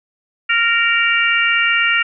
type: harmonic tone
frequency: 464.3 Hz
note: A#4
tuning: 7 cents flat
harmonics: 3 / 4 / 5 / 6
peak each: -18 / -18 / -18 / -18 dBFS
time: 0.49-2.03 s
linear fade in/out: 10 ms
effects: none